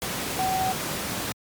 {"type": "tone in noise", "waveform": "sine", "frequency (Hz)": 755, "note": "F#5", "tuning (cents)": 35, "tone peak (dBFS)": -23, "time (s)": [0.39, 0.72], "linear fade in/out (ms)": 0, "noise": "pink", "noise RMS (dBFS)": -29, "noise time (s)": [0.02, 1.32], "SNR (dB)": 3, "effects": ["high-pass 100 Hz 12 dB/octave", "MP3 96 kbps"]}